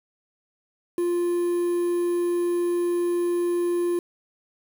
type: tone with quantisation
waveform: triangle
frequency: 349.2 Hz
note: F4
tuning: in tune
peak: -19 dBFS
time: 0.98-3.99 s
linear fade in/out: 2 ms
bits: 7
effects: none